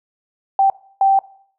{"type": "tone bursts at uneven times", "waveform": "sine", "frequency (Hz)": 780, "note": "G5", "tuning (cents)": -9, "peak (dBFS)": -10, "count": 2, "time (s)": [[0.59, 0.7], [1.01, 1.19]], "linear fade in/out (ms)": 2, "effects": ["noise-tail reverb RT60 0.6 s tail -20 dB re dry"]}